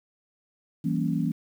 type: chord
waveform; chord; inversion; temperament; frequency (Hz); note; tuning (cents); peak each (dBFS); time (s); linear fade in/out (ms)
sine; E diminished seventh; none; equal with one note detuned; 164.81 / 192.3 / 233.1 / 277.2; E3 / G3 / Bb3 / Db4; 0 / -33 / 0 / 0; -27 / -31 / -29 / -30; 0.84-1.32; 10
effects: 9-bit